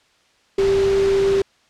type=tone in noise; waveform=sine; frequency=392 Hz; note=G4; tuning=in tune; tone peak=-14 dBFS; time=0.58-1.42 s; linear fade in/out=5 ms; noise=pink; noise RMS=-28 dBFS; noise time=0.58-1.42 s; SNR=+11 dB; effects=white hiss -58 dBFS RMS until 1.69 s + low-pass 5000 Hz 12 dB/octave